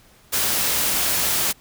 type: noise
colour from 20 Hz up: white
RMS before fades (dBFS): -21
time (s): 0.32-1.53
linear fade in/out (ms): 20
effects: pink hiss -53 dBFS RMS until 1.6 s